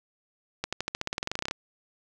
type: accelerating click train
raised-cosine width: 0.2 ms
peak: -12 dBFS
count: 18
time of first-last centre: 0.64-1.511 s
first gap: 86 ms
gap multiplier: 0.93
effects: none